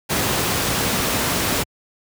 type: noise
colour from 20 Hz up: pink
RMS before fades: -20 dBFS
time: 0.09-1.64 s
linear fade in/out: 20 ms
effects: high-pass 80 Hz 12 dB/octave